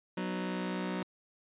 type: chord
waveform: sawtooth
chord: B major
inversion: second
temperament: just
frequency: 185.21 / 246.9 / 308.7 Hz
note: F#3 / B3 / D#4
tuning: +2 / 0 / -14 cents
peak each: -31 / -36 / -37 dBFS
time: 0.17-1.03 s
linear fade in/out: 5 ms
effects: resampled to 8000 Hz